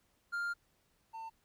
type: tone pair in turn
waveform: triangle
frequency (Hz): 1400 / 898.9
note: F6 / A5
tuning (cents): +4 / +37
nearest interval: minor sixth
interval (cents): 767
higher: first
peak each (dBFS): -32 / -40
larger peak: first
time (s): 0.32-0.54 / 1.13-1.3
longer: first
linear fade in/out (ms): 20
effects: pink hiss -74 dBFS RMS until 1.44 s